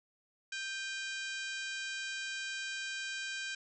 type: harmonic tone with a mistuned harmonic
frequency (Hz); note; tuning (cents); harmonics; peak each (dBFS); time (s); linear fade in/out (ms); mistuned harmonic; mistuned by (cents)
784; G5; 0; 2 / 3 / 4 / 5 / 6 / 7 / 8 / 9 / 10; -40 / -44 / -46 / -48 / -50 / -51 / -52 / -53 / -54; 0.52-3.55; 5; 3; +68
effects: none